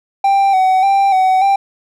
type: tone with vibrato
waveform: triangle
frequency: 770 Hz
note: G5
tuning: 31 cents flat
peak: -7 dBFS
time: 0.24-1.56 s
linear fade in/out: 5 ms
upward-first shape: square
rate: 1.7 Hz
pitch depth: 40 cents each way
effects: none